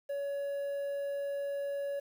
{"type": "tone with quantisation", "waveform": "triangle", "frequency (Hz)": 563, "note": "C#5", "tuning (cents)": 27, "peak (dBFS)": -31, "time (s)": [0.09, 2], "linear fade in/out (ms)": 10, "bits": 10, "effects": []}